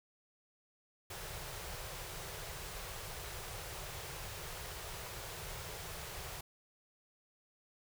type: band-stop noise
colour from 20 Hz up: pink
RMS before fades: -45 dBFS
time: 1.1-6.41 s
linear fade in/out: 5 ms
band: 170 to 360 Hz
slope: 48 dB/octave
effects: none